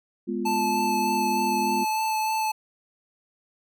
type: chord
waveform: sine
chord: F diminished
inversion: first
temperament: equal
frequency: 207.7 / 246.9 / 349.2 Hz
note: Ab3 / Cb4 / F4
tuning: 0 / 0 / 0 cents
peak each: -30 dBFS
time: 0.27-1.85 s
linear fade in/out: 20 ms
type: tone with vibrato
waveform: square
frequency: 873 Hz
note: A5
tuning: 14 cents flat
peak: -24 dBFS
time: 0.45-2.52 s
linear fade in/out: 10 ms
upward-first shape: sine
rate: 3.3 Hz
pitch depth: 12 cents each way
effects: none